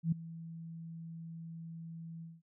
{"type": "tone with ADSR envelope", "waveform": "sine", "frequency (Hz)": 164.81, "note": "E3", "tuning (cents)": 0, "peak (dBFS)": -25, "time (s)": [0.03, 2.42], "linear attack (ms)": 90, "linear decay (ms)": 7, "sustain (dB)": -18, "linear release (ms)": 200, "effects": []}